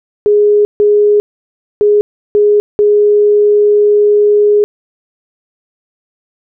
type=tone bursts at uneven times; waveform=sine; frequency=415.3 Hz; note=G#4; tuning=in tune; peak=-5 dBFS; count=5; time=0.26-0.65 / 0.8-1.2 / 1.81-2.01 / 2.35-2.6 / 2.79-4.64 s; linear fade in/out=0 ms; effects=none